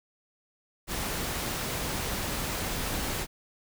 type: noise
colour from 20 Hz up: pink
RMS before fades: -32 dBFS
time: 0.87-3.27 s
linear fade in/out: 50 ms
effects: none